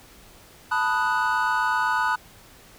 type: chord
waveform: triangle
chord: B dominant seventh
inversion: third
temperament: equal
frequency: 880 / 987.8 / 1244.5 / 1480 Hz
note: A5 / B5 / D#6 / F#6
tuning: 0 / 0 / 0 / 0 cents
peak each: -25 / -24 / -26 / -23 dBFS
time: 0.71-2.16 s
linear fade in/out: 10 ms
effects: pink hiss -50 dBFS RMS until 2.78 s